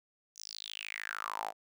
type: tone with high-pass filter sweep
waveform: sawtooth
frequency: 53.3 Hz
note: G#1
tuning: 46 cents sharp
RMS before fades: -41 dBFS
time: 0.35-1.53 s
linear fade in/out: 50 ms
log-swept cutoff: 6400 to 700 Hz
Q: 7
effects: none